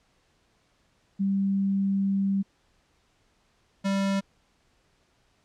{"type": "tone pair in turn", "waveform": ["sine", "square"], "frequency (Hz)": [196, 196], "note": ["G3", "G3"], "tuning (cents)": [0, 0], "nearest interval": "unison", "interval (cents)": 0, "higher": "neither", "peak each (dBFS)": [-22, -24], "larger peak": "first", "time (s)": [[1.19, 2.43], [3.84, 4.21]], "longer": "first", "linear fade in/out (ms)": 20, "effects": ["pink hiss -67 dBFS RMS until 5.44 s", "low-pass 7000 Hz 12 dB/octave"]}